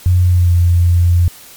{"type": "tone with pitch glide", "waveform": "sine", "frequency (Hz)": [89.7, 86.9], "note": ["F2", "F2"], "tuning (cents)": [47, -8], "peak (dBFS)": -7, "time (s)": [0.06, 1.28], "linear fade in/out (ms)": 0, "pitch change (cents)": -55, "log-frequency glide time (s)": [0.3, 0.53], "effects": ["white hiss -38 dBFS RMS until 1.56 s", "MP3 96 kbps"]}